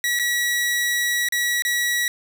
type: tone with dropouts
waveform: sawtooth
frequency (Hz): 1930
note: B6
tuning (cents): -40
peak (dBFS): -16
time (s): 0.04-2.08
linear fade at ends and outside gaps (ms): 1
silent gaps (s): 0.19-0.196 / 1.287-1.323 / 1.622-1.65
effects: none